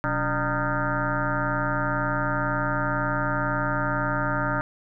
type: tone with frequency modulation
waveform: sine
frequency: 760 Hz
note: F#5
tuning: 46 cents sharp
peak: -22 dBFS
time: 0.04-4.61 s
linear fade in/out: 0 ms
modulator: 158 Hz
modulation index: 5.2
effects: none